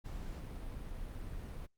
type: noise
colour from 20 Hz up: brown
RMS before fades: -43 dBFS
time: 0.04-1.67 s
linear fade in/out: 20 ms
effects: noise-tail reverb RT60 0.1 s tail -26 dB re dry + Opus 48 kbps